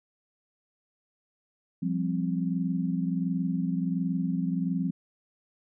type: chord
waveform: sine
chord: F suspended second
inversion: none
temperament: equal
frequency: 174.61 / 196 / 261.6 Hz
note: F3 / G3 / C4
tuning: 0 / 0 / 0 cents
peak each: -28 / -32 / -31 dBFS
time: 1.82-4.91 s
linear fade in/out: 10 ms
effects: none